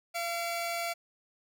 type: tone pair together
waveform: sawtooth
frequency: 684.5 / 2289 Hz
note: F5 / D7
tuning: -35 / -45 cents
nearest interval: octave + major sixth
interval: 2090 cents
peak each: -29 / -34 dBFS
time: 0.14-0.94 s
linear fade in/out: 20 ms
effects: none